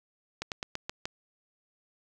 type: slowing click train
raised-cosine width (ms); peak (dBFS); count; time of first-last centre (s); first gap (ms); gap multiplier
0.2; -16; 6; 0.42-1.055; 98; 1.13
effects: none